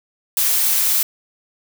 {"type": "noise", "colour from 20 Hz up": "blue", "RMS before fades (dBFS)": -17, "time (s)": [0.37, 1.03], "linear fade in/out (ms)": 2, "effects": []}